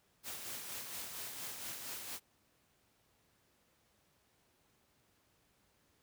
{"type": "noise with tremolo", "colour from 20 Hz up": "white", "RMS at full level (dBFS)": -43, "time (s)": [0.23, 2.2], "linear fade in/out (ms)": 50, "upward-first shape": "sine", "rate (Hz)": 4.3, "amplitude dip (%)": 40, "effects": ["pink hiss -73 dBFS RMS until 6.02 s", "high-pass 60 Hz 12 dB/octave"]}